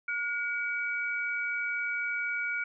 sine tone pair together, 1438 / 2276 Hz, F#6 / C#7, -50 / +45 cents, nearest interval minor sixth, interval 795 cents, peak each -32 / -32 dBFS, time 0.08-2.64 s, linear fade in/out 5 ms, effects none

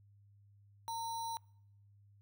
sine tone with sample-and-hold, 915 Hz, A#5, 32 cents flat, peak -37 dBFS, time 0.88-1.37 s, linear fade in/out 0 ms, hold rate 4900 Hz, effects noise-tail reverb RT60 0.7 s tail -25 dB re dry + added 101 Hz sine -61 dBFS peak until 2.21 s

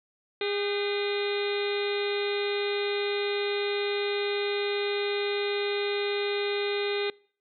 harmonic tone with a mistuned harmonic, 407.4 Hz, G#4, 33 cents flat, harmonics 1 / 2 / 3 / 4 / 5 / 6 / 7 / 8 / 9 / 10, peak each -28 / -40 / -43 / -41 / -38 / -37 / -46 / -44 / -37 / -41 dBFS, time 0.41-7.1 s, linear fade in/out 2 ms, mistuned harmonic 4, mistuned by -92 cents, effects noise-tail reverb RT60 0.5 s tail -25 dB re dry

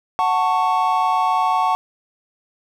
triangle chord, F# minor, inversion none, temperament just, 740 / 888 / 1110 Hz, F#5 / A5 / C#6, 0 / +16 / +2 cents, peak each -18 dBFS, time 0.19-1.75 s, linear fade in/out 0 ms, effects none

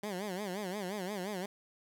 15% pulse tone with vibrato, 194.7 Hz, G3, 12 cents flat, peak -30 dBFS, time 0.03-1.46 s, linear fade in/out 5 ms, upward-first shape sine, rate 5.7 Hz, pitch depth 160 cents each way, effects none

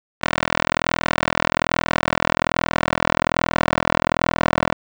10% pulse tone with band-pass filter sweep, 41.2 Hz, E1, in tune, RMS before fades -21 dBFS, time 0.21-4.74 s, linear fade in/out 20 ms, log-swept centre 1800 to 1100 Hz, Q 0.73, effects none

